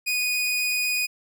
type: tone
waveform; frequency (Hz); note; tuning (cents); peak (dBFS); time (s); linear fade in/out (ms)
sawtooth; 2477; D#7; -8; -19; 0.06-1.07; 20
effects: none